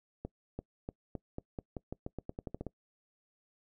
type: accelerating click train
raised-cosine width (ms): 2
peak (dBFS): -25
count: 16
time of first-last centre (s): 0.25-2.667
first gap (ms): 340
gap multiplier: 0.88
effects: noise-tail reverb RT60 0.1 s tail -23 dB re dry